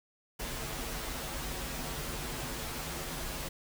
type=noise with comb filter; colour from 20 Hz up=pink; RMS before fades=-38 dBFS; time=0.39-3.49 s; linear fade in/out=10 ms; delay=10 ms; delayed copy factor=-0.75; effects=none